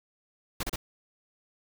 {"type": "noise bursts", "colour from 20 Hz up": "pink", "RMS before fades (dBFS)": -32, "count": 3, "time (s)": [0.6, 0.76], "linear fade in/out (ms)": 5, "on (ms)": 32, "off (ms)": 32, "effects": []}